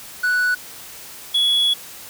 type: tone pair in turn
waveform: triangle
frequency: 1480 / 3375 Hz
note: F#6 / G#7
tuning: 0 / +27 cents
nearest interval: octave + major second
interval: 1427 cents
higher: second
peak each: -14 / -13 dBFS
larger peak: second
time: 0.23-0.55 / 1.34-1.74 s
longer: second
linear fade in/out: 10 ms
effects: white hiss -38 dBFS RMS until 2.09 s